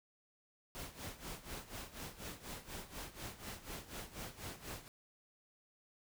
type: noise with tremolo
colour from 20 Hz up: pink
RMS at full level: -45 dBFS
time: 0.75-4.88 s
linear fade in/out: 0 ms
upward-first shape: sine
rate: 4.1 Hz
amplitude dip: 80%
effects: none